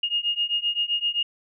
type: beating tone pair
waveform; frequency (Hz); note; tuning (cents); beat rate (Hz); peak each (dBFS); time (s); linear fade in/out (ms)
sine; 2845 / 2852.7; F7 / F7; +31 / +36; 7.7; -26 / -25; 0.03-1.23; 5
effects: none